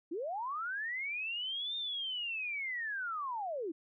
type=linear two-way sweep; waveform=sine; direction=up then down; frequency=297.4 to 3655 to 297.4 Hz; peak=-35 dBFS; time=0.11-3.72 s; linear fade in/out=10 ms; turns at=1.76 s; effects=none